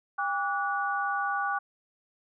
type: tone cluster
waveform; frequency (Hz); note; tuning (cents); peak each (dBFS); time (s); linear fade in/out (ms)
sine; 802 / 1154 / 1465; G5 / D6 / F#6; +39 / -31 / -18; -31; 0.18-1.59; 10
effects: none